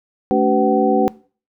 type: tone cluster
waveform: sine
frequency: 217.7 / 285.1 / 382.9 / 502 / 758 Hz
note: A3 / C#4 / G4 / B4 / F#5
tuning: -18 / +49 / -41 / +28 / +42 cents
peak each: -19 dBFS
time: 0.31-1.08 s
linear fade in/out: 0 ms
effects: noise-tail reverb RT60 0.4 s tail -21 dB re dry